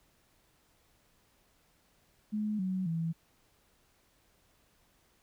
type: tone with pitch steps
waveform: sine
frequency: 212.1 / 186.79 / 164.5 Hz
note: G#3 / F#3 / E3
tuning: +37 / +17 / -3 cents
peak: -30 dBFS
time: 2.32-3.13 s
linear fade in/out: 20 ms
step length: 270 ms
effects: pink hiss -69 dBFS RMS until 5.22 s